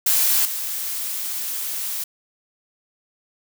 blue noise with level steps, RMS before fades -18 / -27 dBFS, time 0.06-2.04 s, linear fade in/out 5 ms, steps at 0.45 s, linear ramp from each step 2 ms, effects none

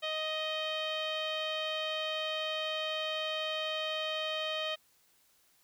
sawtooth tone with low-pass filter, 624 Hz, D#5, 5 cents sharp, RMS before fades -35 dBFS, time 0.02-4.76 s, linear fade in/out 20 ms, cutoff 3300 Hz, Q 6.1, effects white hiss -68 dBFS RMS until 5.63 s

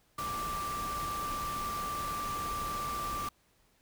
sine tone in noise, 1174.7 Hz, D6, in tune, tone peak -34 dBFS, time 0.18-3.29 s, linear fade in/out 5 ms, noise pink, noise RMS -41 dBFS, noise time 0.18-3.29 s, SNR +4 dB, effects pink hiss -69 dBFS RMS until 3.81 s

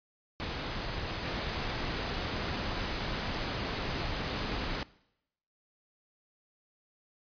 pink noise with level steps, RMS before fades -36 / -34 dBFS, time 0.4-4.83 s, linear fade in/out 0 ms, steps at 1.25 s, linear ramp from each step 2 ms, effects noise-tail reverb RT60 0.8 s tail -21 dB re dry + resampled to 11025 Hz

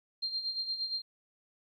sine tone with tremolo, 4186 Hz, C8, in tune, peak -30 dBFS, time 0.22-1.02 s, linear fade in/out 10 ms, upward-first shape sine, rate 8.6 Hz, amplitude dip 65%, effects 12-bit

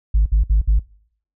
sine tone bursts, 51.91 Hz, G#1, in tune, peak -9 dBFS, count 4, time 0.14-0.794 s, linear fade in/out 10 ms, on 120 ms, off 58 ms, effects noise-tail reverb RT60 0.6 s tail -24 dB re dry + tanh soft clip ceiling -9 dBFS

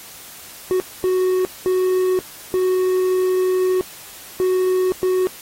triangle tone bursts at uneven times, 370 Hz, F#4, in tune, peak -13 dBFS, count 6, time 0.71-0.8 / 1.04-1.45 / 1.66-2.19 / 2.54-3.81 / 4.4-4.92 / 5.03-5.27 s, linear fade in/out 0 ms, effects white hiss -39 dBFS RMS until 5.41 s + AAC 48 kbps

